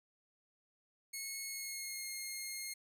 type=tone with pitch glide; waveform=10% pulse; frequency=2184 to 2140 Hz; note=C#7 to C7; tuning=-26 to +38 cents; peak=-32 dBFS; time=1.13-2.74 s; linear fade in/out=10 ms; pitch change=-36 cents; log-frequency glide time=1.46-2.06 s; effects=none